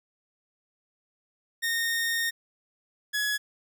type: tone pair in turn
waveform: sawtooth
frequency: 1843 / 1686.5 Hz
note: A#6 / G#6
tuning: -20 / +26 cents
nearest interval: major second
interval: 154 cents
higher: first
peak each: -22 dBFS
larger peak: neither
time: 1.62-2.31 / 3.13-3.38 s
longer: first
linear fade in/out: 20 ms
effects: none